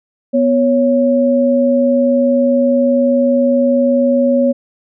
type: tone pair together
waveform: sine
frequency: 246.7 / 554.4 Hz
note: B3 / C#5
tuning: -2 / 0 cents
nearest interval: octave + major second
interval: 1402 cents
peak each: -12 dBFS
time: 0.33-4.53 s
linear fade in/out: 20 ms
effects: none